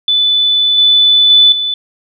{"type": "tone with level steps", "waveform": "sine", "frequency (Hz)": 3492, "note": "A7", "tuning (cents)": -14, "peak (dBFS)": [-8, -5, -3, -13], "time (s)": [0.08, 1.74], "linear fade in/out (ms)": 2, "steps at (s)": [0.78, 1.3, 1.52], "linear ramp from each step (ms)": 2, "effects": []}